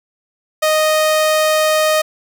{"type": "tone", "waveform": "sawtooth", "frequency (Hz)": 621, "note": "D#5", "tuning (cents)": -3, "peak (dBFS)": -8, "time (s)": [0.62, 2.02], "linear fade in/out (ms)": 10, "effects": []}